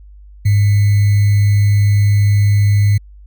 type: tone with sample-and-hold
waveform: sine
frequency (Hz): 102.4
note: G#2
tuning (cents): -24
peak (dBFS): -8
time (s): 0.45-2.98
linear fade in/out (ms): 10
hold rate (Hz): 2100
effects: added 50 Hz sine -36 dBFS peak until 3.26 s